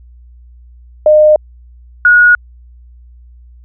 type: tone pair in turn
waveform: sine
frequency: 610 / 1450.8 Hz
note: D#5 / F#6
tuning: -34 / -34 cents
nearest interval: octave + minor third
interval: 1500 cents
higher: second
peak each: -3 dBFS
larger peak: neither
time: 1.06-1.36 / 2.05-2.35 s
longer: neither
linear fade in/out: 2 ms
effects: added 60 Hz sine -36 dBFS peak until 3.64 s